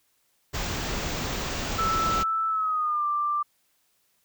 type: band-stop noise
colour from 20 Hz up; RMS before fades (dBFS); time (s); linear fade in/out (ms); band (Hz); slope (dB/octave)
pink; -30; 0.53-2.24; 20; 7700 to 15000; 96
type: tone with pitch glide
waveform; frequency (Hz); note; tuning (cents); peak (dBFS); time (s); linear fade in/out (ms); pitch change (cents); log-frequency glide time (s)
sine; 1318.5 to 1181.5; E6 to D6; 0 to +10; -23; 1.78-3.43; 10; -190; 2.48-3.06
effects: white hiss -69 dBFS RMS until 4.24 s